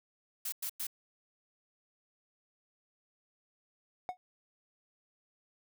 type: noise bursts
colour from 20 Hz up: blue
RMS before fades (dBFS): -37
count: 3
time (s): 0.45-0.869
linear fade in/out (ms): 5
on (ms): 73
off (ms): 100
type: tone with exponential decay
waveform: triangle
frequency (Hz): 733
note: F#5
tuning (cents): -16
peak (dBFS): -28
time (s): 4.09-4.17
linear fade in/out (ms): 0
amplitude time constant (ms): 17
effects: none